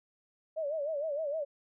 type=tone with vibrato; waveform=sine; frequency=602 Hz; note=D5; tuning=43 cents sharp; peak=-31 dBFS; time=0.56-1.45 s; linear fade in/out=20 ms; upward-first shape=sine; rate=6.5 Hz; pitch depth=130 cents each way; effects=none